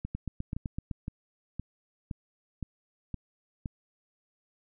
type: two click trains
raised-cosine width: 5 ms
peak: -21 / -22 dBFS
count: 7 / 8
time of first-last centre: 0.15-0.912 / 0.05-3.658 s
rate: 7.87 / 1.94 Hz
effects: none